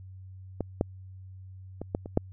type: clicks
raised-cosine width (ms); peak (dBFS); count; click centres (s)
2; -16 / -11 / -21 / -14 / -25 / -9; 6; 0.607 / 0.811 / 1.816 / 1.949 / 2.059 / 2.174
effects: added 94 Hz sine -43 dBFS peak until 2.32 s